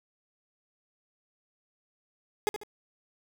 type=tone with echo; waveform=30% pulse; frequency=420 Hz; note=G#4; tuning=19 cents sharp; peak=-21 dBFS; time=2.47-2.49 s; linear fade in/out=0 ms; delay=72 ms; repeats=2; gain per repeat=-9 dB; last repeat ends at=2.634 s; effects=none